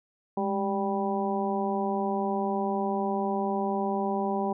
harmonic tone with a mistuned harmonic, 196 Hz, G3, in tune, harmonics 1 / 2 / 3 / 4 / 5, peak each -30 / -31 / -35 / -31 / -35 dBFS, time 0.37-4.53 s, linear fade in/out 5 ms, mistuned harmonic 1, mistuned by +75 cents, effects none

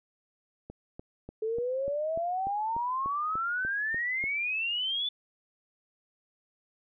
click train, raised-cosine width 2 ms, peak -28 dBFS, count 13, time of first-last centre 0.7-4.24 s, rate 3.39 Hz
sine exponential sweep, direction up, 431.5 to 3509 Hz, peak -28 dBFS, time 1.42-5.09 s, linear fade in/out 5 ms
effects none

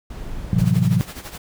brown noise, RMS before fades -30 dBFS, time 0.1-0.66 s, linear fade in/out 5 ms
sine chord, F# half-diminished seventh, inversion first, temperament equal, 110 / 130.81 / 164.81 / 185 Hz, A2 / C3 / E3 / F#3, 0 / 0 / 0 / 0 cents, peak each -20 dBFS, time 0.53-1.01 s, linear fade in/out 0 ms
pink noise with tremolo, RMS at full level -33 dBFS, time 0.58-1.38 s, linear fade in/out 5 ms, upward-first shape sine, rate 12 Hz, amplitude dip 70%
effects none

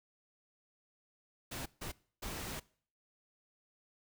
pink noise bursts at uneven times, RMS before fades -42 dBFS, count 3, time 1.51-1.66 / 1.81-1.92 / 2.22-2.6 s, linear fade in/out 10 ms, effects noise-tail reverb RT60 0.5 s tail -22 dB re dry

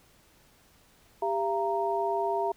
sine tone cluster, 396.9 / 681 / 930 Hz, G4 / F5 / A#5, +22 / -44 / -4 cents, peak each -30 dBFS, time 1.22-2.52 s, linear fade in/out 5 ms, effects pink hiss -61 dBFS RMS until 2.56 s

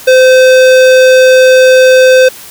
sine tone with hard clipping, 515 Hz, C5, 28 cents flat, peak -3 dBFS, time 0.07-2.29 s, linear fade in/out 10 ms, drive 18 dB, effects white hiss -30 dBFS RMS until 2.5 s

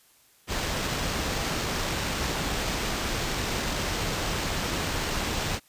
pink noise with sample-and-hold, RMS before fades -29 dBFS, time 0.47-5.6 s, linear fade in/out 50 ms, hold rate 11025 Hz, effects white hiss -60 dBFS RMS until 5.68 s + resampled to 32000 Hz

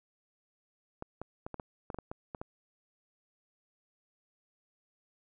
clicks, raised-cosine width 1 ms, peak -25 dBFS, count 11, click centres 1.024 / 1.216 / 1.465 / 1.543 / 1.598 / 1.902 / 1.945 / 1.987 / 2.115 / 2.348 / 2.415 s, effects none

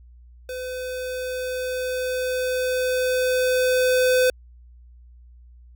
square tone with level ramp, 507 Hz, B4, 45 cents sharp, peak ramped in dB -30 to -16 dBFS, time 0.49-4.3 s, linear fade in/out 2 ms, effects added 60 Hz sine -45 dBFS peak until 5.75 s

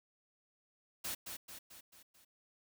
white noise with echo, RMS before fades -40 dBFS, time 1.04-1.15 s, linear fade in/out 10 ms, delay 220 ms, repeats 5, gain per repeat -5 dB, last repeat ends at 2.25 s, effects none

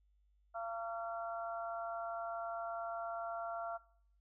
harmonic tone, 228.1 Hz, A#3, 37 cents flat, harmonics 3 / 4 / 5 / 6, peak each -41 / -50 / -50 / -45 dBFS, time 0.54-3.78 s, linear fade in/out 20 ms, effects noise-tail reverb RT60 0.6 s tail -20 dB re dry + added 50 Hz sine -69 dBFS peak until 4.2 s

